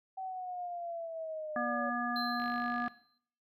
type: linear sweep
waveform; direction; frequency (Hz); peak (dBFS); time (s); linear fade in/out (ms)
sine; down; 764 to 568; -37; 0.17-1.9; 10
type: harmonic tone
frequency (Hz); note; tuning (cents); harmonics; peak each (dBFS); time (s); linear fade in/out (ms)
241.1; B3; -41; 1 / 3 / 5 / 7; -37 / -37 / -37 / -37; 1.56-2.88; 2
type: tone with exponential decay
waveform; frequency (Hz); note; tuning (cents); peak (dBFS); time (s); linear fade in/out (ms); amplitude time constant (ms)
triangle; 4108; C8; -33; -35; 2.16-3.18; 1; 220
type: click train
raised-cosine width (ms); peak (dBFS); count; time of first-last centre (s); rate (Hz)
0.3; -32; 25; 2.4-2.882; 49.8
effects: noise-tail reverb RT60 0.6 s tail -19 dB re dry